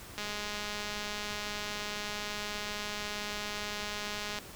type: click train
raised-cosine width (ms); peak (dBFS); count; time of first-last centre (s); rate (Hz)
0.2; -20; 876; 0.18-4.387; 208
effects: pink hiss -48 dBFS RMS until 4.55 s